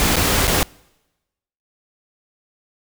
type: noise with dropouts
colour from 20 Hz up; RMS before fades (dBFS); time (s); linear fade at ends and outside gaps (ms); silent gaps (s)
pink; -17; 0-0.63; 0; 0.158-0.166 / 0.471-0.477
effects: noise-tail reverb RT60 1.0 s tail -26 dB re dry